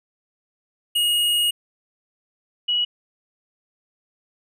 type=tone pair in turn; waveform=square / sine; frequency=2876 / 2921 Hz; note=F#7 / F#7; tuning=-50 / -23 cents; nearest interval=unison; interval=27 cents; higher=second; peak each=-18 dBFS; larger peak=neither; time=0.95-1.51 / 2.68-2.85 s; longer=first; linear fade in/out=10 ms; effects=none